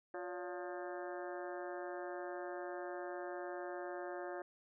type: harmonic tone with a mistuned harmonic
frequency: 177.6 Hz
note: F3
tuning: 29 cents sharp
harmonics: 2 / 3 / 4 / 5 / 6 / 7 / 8 / 9 / 10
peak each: -45 / -47 / -48 / -55 / -57 / -55 / -59 / -53 / -58 dBFS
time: 0.14-4.42 s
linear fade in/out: 2 ms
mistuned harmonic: 3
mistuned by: +97 cents
effects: none